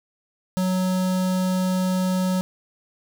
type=tone with notch filter; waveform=square; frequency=185 Hz; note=F#3; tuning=in tune; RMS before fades=-22 dBFS; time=0.57-2.41 s; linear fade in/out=0 ms; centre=2200 Hz; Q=1.5; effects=none